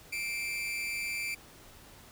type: tone with amplitude modulation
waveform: 40% pulse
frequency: 2349 Hz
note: D7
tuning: in tune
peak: -29 dBFS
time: 0.12-1.35 s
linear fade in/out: 10 ms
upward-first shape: sine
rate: 220 Hz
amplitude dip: 70%
effects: pink hiss -54 dBFS RMS until 2.11 s